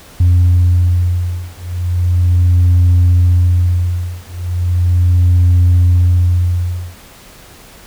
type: beating tone pair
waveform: sine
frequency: 88.3 / 88.67 Hz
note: F2 / F2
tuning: +20 / +27 cents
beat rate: 0.37 Hz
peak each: -10 dBFS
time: 0.2-6.95 s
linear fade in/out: 5 ms
effects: tanh soft clip ceiling -4 dBFS + pink hiss -39 dBFS RMS until 7.86 s

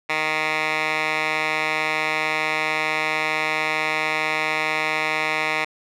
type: tone with band-pass filter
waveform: 10% pulse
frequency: 155.56 Hz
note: D#3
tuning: in tune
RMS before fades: -23 dBFS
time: 0.09-5.65 s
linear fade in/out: 10 ms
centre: 2000 Hz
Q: 1.9
effects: none

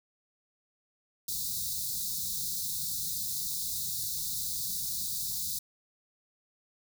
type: band-stop noise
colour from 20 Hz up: white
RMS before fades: -34 dBFS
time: 1.28-5.59 s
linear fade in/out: 5 ms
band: 200 to 3700 Hz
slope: 96 dB/octave
effects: none

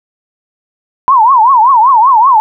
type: tone with vibrato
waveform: sine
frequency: 976 Hz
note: B5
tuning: 21 cents flat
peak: -3 dBFS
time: 1.08-2.4 s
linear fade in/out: 0 ms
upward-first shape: triangle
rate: 5.2 Hz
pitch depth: 260 cents each way
effects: none

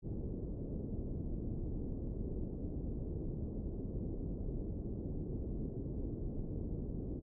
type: low-pass noise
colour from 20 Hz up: pink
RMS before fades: -40 dBFS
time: 0.02-7.22 s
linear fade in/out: 50 ms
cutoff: 410 Hz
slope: 24 dB/octave
effects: none

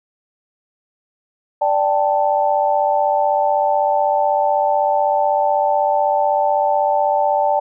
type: chord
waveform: sine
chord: D suspended fourth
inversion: none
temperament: equal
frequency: 587.3 / 784 / 880 Hz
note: D5 / G5 / A5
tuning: 0 / 0 / 0 cents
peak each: -18 dBFS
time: 1.61-7.6 s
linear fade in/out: 10 ms
effects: none

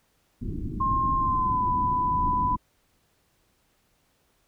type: low-pass noise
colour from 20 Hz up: pink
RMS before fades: -31 dBFS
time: 0.41-2.57 s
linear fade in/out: 10 ms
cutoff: 330 Hz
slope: 48 dB/octave
type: tone with pitch glide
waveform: sine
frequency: 1063 to 997.6 Hz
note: C6 to B5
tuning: +27 to +17 cents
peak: -22 dBFS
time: 0.8-2.56 s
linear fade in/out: 10 ms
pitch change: -110 cents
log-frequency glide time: 1.15-1.64 s
effects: pink hiss -68 dBFS RMS until 4.47 s

